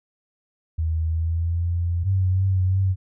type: tone with pitch glide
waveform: sine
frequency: 80.4 to 86.17 Hz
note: E2 to F2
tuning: -43 to -23 cents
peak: -20 dBFS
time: 0.78-2.04 s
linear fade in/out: 10 ms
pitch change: +120 cents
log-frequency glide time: 1.07-1.68 s
type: tone with vibrato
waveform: sine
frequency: 94.2 Hz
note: F#2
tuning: 32 cents sharp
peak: -17 dBFS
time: 2.03-2.96 s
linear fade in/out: 50 ms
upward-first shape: triangle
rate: 2.9 Hz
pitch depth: 46 cents each way
effects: none